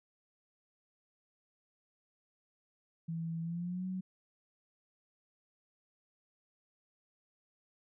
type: tone with pitch glide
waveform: sine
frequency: 164.81 to 186.06 Hz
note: E3 to F#3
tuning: 0 to +10 cents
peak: -35 dBFS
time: 3.08-4.01 s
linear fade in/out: 10 ms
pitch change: +210 cents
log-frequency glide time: 3.42-3.86 s
effects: none